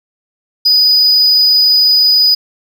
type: tone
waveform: triangle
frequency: 4963 Hz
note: D#8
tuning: 5 cents flat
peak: -5 dBFS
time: 0.65-2.35 s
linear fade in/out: 10 ms
effects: none